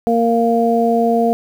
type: harmonic tone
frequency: 231.8 Hz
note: A#3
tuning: 10 cents flat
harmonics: 1 / 2 / 3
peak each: -16 / -16 / -16 dBFS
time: 0.07-1.33 s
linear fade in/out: 0 ms
effects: 7-bit